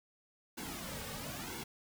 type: noise with flanger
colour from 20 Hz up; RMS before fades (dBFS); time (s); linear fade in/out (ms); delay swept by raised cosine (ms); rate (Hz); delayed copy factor
pink; -43; 0.57-1.64; 10; 1.6 to 3; 1; -0.8
effects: none